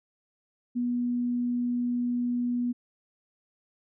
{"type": "tone", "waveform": "sine", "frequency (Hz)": 243.3, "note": "B3", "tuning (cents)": -26, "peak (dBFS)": -25, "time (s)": [0.75, 2.73], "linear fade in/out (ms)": 20, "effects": []}